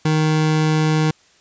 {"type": "tone pair together", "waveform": "square", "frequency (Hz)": [155.8, 311.6], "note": ["D#3", "D#4"], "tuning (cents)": [3, 3], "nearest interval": "octave", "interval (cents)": 1200, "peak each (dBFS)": [-16, -23], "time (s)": [0.05, 1.11], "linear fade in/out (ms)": 5, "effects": ["white hiss -54 dBFS RMS until 1.4 s", "resampled to 16000 Hz"]}